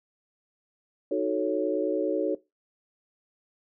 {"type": "chord", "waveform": "sine", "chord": "D# half-diminished seventh", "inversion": "none", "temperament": "equal", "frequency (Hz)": [311.1, 370, 440, 554.4], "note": ["D#4", "F#4", "A4", "C#5"], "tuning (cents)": [0, 0, 0, 0], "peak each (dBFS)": [-30, -29, -29, -29], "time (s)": [1.11, 2.35], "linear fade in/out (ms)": 5, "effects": ["noise-tail reverb RT60 0.2 s tail -18 dB re dry"]}